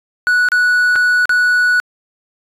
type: tone with dropouts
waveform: triangle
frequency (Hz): 1473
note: F#6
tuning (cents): -8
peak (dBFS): -8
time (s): 0.27-1.8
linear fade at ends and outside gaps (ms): 0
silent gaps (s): 0.487-0.519 / 0.956-0.96 / 1.255-1.294
effects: resampled to 32000 Hz